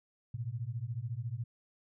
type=beating tone pair; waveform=sine; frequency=110.7 / 124.7 Hz; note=A2 / B2; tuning=+11 / +17 cents; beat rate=14 Hz; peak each=-38 / -38 dBFS; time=0.34-1.44 s; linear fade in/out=5 ms; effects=none